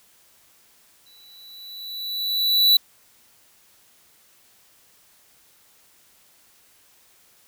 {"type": "tone with exponential growth", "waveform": "square", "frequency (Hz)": 3951, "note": "B7", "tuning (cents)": 0, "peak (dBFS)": -12, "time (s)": [1.06, 2.77], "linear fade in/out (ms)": 5, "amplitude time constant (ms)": 370, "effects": ["white hiss -57 dBFS RMS until 7.47 s"]}